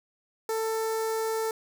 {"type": "tone with notch filter", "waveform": "sawtooth", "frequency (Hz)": 444.3, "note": "A4", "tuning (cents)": 17, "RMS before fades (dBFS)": -29, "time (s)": [0.49, 1.51], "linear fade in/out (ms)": 2, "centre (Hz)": 2900, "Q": 0.82, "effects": []}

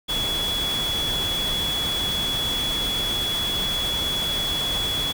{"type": "tone in noise", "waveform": "sine", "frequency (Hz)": 3377, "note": "G#7", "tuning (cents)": 28, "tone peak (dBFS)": -23, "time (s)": [0.08, 5.13], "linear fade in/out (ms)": 20, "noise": "pink", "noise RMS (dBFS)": -30, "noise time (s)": [0.08, 5.13], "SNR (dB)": 4, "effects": []}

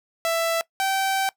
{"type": "tone pair in turn", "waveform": "sawtooth", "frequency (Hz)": [663, 773.9], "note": ["E5", "G5"], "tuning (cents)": [10, -22], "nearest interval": "minor third", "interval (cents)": 268, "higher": "second", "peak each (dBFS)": -17, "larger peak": "neither", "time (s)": [[0.25, 0.61], [0.8, 1.29]], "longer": "second", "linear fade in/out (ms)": 0, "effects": ["noise-tail reverb RT60 0.1 s tail -21 dB re dry"]}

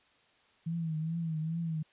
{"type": "tone with vibrato", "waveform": "sine", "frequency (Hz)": 162, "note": "E3", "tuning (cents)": -30, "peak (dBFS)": -31, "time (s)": [0.66, 1.83], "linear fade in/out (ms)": 10, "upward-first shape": "triangle", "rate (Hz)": 2.4, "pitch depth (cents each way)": 84, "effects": ["white hiss -66 dBFS RMS until 1.92 s", "resampled to 8000 Hz"]}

